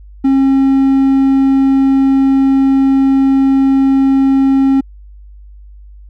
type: tone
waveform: triangle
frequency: 270 Hz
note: C#4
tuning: 45 cents flat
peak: -5 dBFS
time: 0.24-4.81 s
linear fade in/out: 10 ms
effects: added 50 Hz sine -33 dBFS peak until 6.09 s